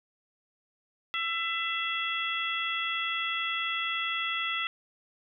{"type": "harmonic tone", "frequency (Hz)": 669, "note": "E5", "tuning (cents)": 25, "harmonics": [2, 3, 4, 5], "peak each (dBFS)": [-34, -34, -34, -34], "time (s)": [1.14, 4.67], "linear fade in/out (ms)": 0, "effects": []}